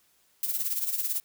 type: noise with tremolo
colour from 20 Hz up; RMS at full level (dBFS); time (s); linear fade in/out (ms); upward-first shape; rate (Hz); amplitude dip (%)
violet; -27; 0.43-1.2; 0; sine; 18; 65
effects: white hiss -66 dBFS RMS until 1.24 s